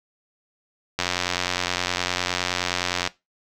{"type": "click train", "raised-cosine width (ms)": 0.2, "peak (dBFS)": -5, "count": 188, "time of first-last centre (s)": [0.99, 3.075], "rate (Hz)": 89.7, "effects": ["noise-tail reverb RT60 0.2 s tail -18 dB re dry"]}